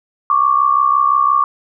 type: tone pair together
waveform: sine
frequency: 1107 / 1172.8 Hz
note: C#6 / D6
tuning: -3 / -3 cents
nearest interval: minor second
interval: 100 cents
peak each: -13 dBFS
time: 0.3-1.44 s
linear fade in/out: 2 ms
effects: none